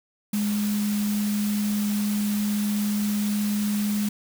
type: tone in noise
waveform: sine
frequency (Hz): 207.7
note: G#3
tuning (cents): 0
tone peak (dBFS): -22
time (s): 0.33-4.09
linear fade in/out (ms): 5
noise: white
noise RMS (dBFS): -35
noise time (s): 0.33-4.09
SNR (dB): +10
effects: none